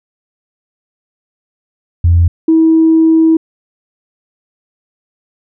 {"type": "tone pair in turn", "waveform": "sine", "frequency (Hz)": [85.5, 322.8], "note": ["F2", "E4"], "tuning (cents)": [-36, -36], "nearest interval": "octave + major seventh", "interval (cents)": 2300, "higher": "second", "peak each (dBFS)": -4, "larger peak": "neither", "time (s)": [[2.04, 2.28], [2.48, 3.37]], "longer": "second", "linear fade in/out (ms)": 5, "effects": ["tanh soft clip ceiling 0 dBFS"]}